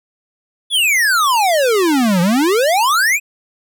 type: exponential two-way sweep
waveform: square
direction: down then up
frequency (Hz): 3520 to 168.5 to 2582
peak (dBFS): -12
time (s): 0.7-3.2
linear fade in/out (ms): 50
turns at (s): 2.21
effects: none